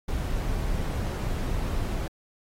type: noise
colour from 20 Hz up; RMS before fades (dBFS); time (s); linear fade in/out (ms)
brown; -28; 0.08-2.08; 5
effects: AAC 48 kbps